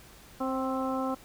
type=harmonic tone with a mistuned harmonic; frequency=263.5 Hz; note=C4; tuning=12 cents sharp; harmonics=1 / 2 / 3 / 4 / 5; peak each=-31 / -34 / -36 / -37 / -38 dBFS; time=0.4-1.15 s; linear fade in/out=10 ms; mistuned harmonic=3; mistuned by=-25 cents; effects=added 50 Hz sine -58 dBFS peak until 1.24 s + pink hiss -53 dBFS RMS until 1.24 s